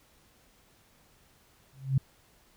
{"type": "tone with exponential growth", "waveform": "sine", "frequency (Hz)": 134.3, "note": "C3", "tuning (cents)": 46, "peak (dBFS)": -18, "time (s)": [1.73, 1.98], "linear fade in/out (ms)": 5, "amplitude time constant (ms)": 53, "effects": ["pink hiss -63 dBFS RMS until 2.56 s"]}